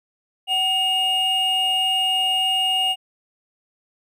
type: tone pair together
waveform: triangle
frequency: 754.7 / 2847 Hz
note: F#5 / F7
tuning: +34 / +33 cents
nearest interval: octave + major seventh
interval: 2299 cents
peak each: -23 / -17 dBFS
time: 0.47-2.96 s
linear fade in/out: 50 ms
effects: none